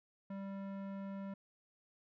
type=tone with low-pass filter; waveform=square; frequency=196 Hz; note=G3; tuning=in tune; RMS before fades=-44 dBFS; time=0.3-1.34 s; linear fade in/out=5 ms; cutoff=1400 Hz; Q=0.72; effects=none